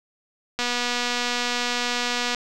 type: click train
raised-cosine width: 0.2 ms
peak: -8 dBFS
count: 428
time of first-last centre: 0.59-2.347 s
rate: 243 Hz
effects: none